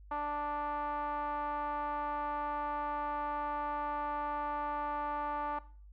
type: tone with low-pass filter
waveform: 5% pulse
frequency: 293.7 Hz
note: D4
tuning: in tune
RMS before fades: -36 dBFS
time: 0.11-5.59 s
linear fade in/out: 5 ms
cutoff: 1000 Hz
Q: 5.5
effects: noise-tail reverb RT60 0.4 s tail -17 dB re dry + added 50 Hz sine -51 dBFS peak until 5.92 s